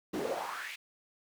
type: noise with high-pass filter sweep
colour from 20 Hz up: brown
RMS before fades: -37 dBFS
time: 0.13-0.76 s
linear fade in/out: 10 ms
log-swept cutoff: 270 to 2700 Hz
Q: 3.6
effects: none